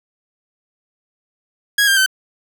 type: tone with pitch steps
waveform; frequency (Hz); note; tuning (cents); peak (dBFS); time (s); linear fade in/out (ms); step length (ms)
sawtooth; 1654 / 1594 / 1536.1; G#6 / G6 / G6; -8 / +28 / -36; -8; 1.78-2.062; 5; 94
effects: none